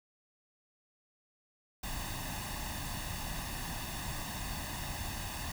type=noise with comb filter; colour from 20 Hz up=pink; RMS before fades=-39 dBFS; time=1.83-5.52 s; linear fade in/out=5 ms; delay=1.1 ms; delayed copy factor=+0.7; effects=none